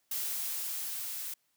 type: noise with level ramp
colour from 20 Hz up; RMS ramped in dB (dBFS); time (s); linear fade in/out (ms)
blue; -34 to -39; 0.11-1.34; 5
effects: white hiss -75 dBFS RMS until 1.56 s + high-pass 60 Hz 12 dB/octave